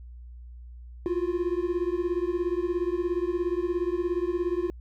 triangle beating tone pair, 343.3 / 360.3 Hz, F4 / F#4, -30 / -46 cents, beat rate 17 Hz, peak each -26 dBFS, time 1.06-4.7 s, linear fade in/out 0 ms, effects added 60 Hz sine -41 dBFS peak until 4.8 s

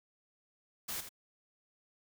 white noise with echo, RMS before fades -39 dBFS, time 0.88-1.01 s, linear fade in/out 10 ms, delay 82 ms, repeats 1, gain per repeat -9 dB, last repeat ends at 1.092 s, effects none

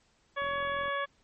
harmonic tone, 562 Hz, C#5, 24 cents sharp, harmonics 1 / 2 / 3 / 4 / 5 / 6, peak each -35 / -33 / -35 / -42 / -50 / -44 dBFS, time 0.36-1.06 s, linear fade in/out 20 ms
click train, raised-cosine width 3 ms, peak -37 dBFS, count 21, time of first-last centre 0.42-0.881 s, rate 43.4 Hz
effects pink hiss -68 dBFS RMS until 1.23 s + MP3 32 kbps

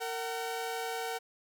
sawtooth tone pair together, 459.2 / 754.9 Hz, A#4 / F#5, -26 / +35 cents, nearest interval major sixth, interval 861 cents, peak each -33 / -33 dBFS, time 0-1.19 s, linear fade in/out 20 ms, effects none

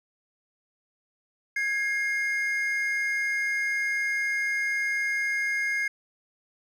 triangle tone pair together, 1654 / 2133 Hz, G#6 / C7, -8 / +33 cents, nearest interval major third, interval 441 cents, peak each -27 / -25 dBFS, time 1.56-5.88 s, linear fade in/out 5 ms, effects none

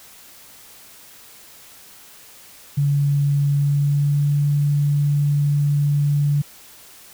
sine tone with pitch glide, 142.5 to 144.66 Hz, C#3 to D3, +48 to -26 cents, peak -15 dBFS, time 2.77-6.42 s, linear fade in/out 10 ms, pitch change +26 cents, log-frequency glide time 3.56-4.32 s, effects white hiss -45 dBFS RMS until 7.13 s

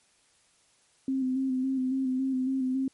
sine tone with vibrato, 261.6 Hz, C4, in tune, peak -25 dBFS, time 1.08-2.88 s, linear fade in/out 2 ms, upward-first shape square, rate 3.6 Hz, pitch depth 29 cents each way, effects white hiss -65 dBFS RMS until 2.93 s + MP3 48 kbps

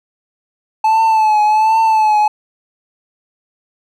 triangle tone with vibrato, 869 Hz, A5, 22 cents flat, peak -7 dBFS, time 0.84-2.28 s, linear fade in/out 5 ms, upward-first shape triangle, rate 1.3 Hz, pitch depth 59 cents each way, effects none

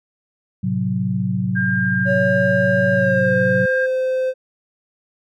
sine chord, F# diminished, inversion first, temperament equal, 110 / 130.81 / 185 Hz, A2 / C3 / F#3, 0 / 0 / 0 cents, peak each -24 / -24 / -20 dBFS, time 0.63-3.66 s, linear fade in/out 10 ms
sine tone, 1602 Hz, G6, 37 cents sharp, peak -19 dBFS, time 1.55-3.87 s, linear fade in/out 20 ms
triangle tone with pitch glide, 561 to 517.4 Hz, C#5 to C5, +21 to -19 cents, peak -15 dBFS, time 2.05-4.34 s, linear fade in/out 50 ms, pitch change -140 cents, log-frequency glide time 2.93-3.34 s
effects none

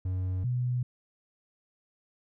triangle / sine tone pair in turn, 92.5 / 124.12 Hz, F#2 / B2, 0 / +9 cents, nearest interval perfect fourth, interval 509 cents, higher second, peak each -26 dBFS, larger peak neither, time 0.05-0.44 / 0.44-0.83 s, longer neither, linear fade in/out 5 ms, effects none

